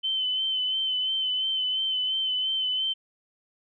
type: tone with vibrato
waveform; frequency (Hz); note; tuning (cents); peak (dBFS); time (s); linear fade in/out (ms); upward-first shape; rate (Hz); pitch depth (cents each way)
sine; 3058; G7; -44; -24; 0.03-2.94; 20; sine; 2.9; 31
effects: none